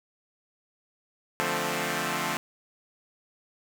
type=chord; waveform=5% pulse; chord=D minor seventh; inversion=none; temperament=equal; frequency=146.83 / 174.61 / 220 / 261.6 Hz; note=D3 / F3 / A3 / C4; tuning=0 / 0 / 0 / 0 cents; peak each=-23 / -21 / -21 / -22 dBFS; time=1.4-2.37 s; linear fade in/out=0 ms; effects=none